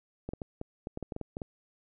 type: clicks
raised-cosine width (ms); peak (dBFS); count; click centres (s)
2; -23; 12; 0.29 / 0.335 / 0.418 / 0.614 / 0.871 / 0.974 / 1.027 / 1.122 / 1.164 / 1.213 / 1.369 / 1.418
effects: none